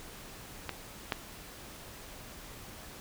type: clicks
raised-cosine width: 0.3 ms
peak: -18 / -13 dBFS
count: 2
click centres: 0.693 / 1.122 s
effects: pink hiss -48 dBFS RMS until 3 s